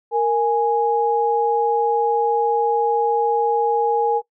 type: tone pair together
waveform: sine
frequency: 464.4 / 830.6 Hz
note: A#4 / G#5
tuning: -7 / 0 cents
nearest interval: minor seventh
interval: 1007 cents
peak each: -18 dBFS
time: 0.11-4.22 s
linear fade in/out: 50 ms
effects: noise-tail reverb RT60 0.1 s tail -19 dB re dry